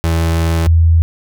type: tone pair in turn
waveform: 35% pulse / sine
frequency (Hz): 82.41 / 82.41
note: E2 / E2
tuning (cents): 0 / 0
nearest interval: unison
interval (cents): 0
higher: neither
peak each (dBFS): -10 / -6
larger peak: second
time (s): 0.04-0.67 / 0.67-1.02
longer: first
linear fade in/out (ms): 0
effects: none